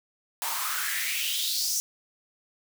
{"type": "noise with high-pass filter sweep", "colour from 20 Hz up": "white", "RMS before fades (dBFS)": -29, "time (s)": [0.42, 1.8], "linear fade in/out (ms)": 0, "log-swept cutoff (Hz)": [820, 6200], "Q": 4.5, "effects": []}